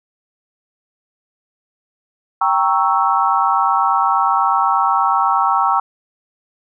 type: chord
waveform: sine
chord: G diminished seventh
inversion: none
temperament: equal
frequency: 784 / 932.3 / 1108.7 / 1318.5 Hz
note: G5 / Bb5 / Db6 / Fb6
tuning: 0 / 0 / 0 / 0 cents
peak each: -18 dBFS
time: 2.41-5.8 s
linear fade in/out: 5 ms
effects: none